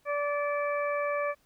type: harmonic tone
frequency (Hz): 580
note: D5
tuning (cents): -22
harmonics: 1 / 2 / 3 / 4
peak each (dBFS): -29 / -33 / -38 / -38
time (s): 0.05-1.35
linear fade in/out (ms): 50
effects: pink hiss -68 dBFS RMS until 1.45 s